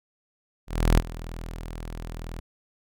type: tone with ADSR envelope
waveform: sawtooth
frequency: 41 Hz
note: E1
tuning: 9 cents flat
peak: -11 dBFS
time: 0.67-2.4 s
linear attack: 310 ms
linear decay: 27 ms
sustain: -19 dB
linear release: 7 ms
effects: none